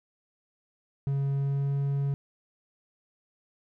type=tone with pitch glide; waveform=triangle; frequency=138.59 to 139.8 Hz; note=C#3 to C#3; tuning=0 to +15 cents; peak=-23 dBFS; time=1.07-2.14 s; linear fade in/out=0 ms; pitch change=+15 cents; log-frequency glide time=1.33-1.74 s; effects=none